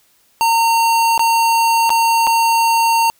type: tone with dropouts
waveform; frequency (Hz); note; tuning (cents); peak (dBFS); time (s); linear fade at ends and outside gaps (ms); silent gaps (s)
square; 916; A#5; -31; -12; 0.41-3.1; 0; 1.178-1.194 / 1.894-1.903 / 2.269-2.273
effects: white hiss -56 dBFS RMS until 3.19 s